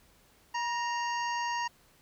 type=harmonic tone with a mistuned harmonic; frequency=929 Hz; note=A#5; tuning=6 cents flat; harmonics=1 / 2 / 3 / 5 / 6 / 7; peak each=-31 / -37 / -41 / -45 / -47 / -48 dBFS; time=0.54-1.68 s; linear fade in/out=10 ms; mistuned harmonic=1; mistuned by=+49 cents; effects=pink hiss -63 dBFS RMS until 2.01 s